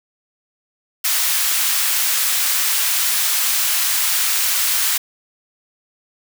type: high-pass noise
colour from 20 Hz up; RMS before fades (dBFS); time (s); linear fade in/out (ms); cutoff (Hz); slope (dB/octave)
white; -18; 1.04-4.98; 10; 1200; 12
effects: none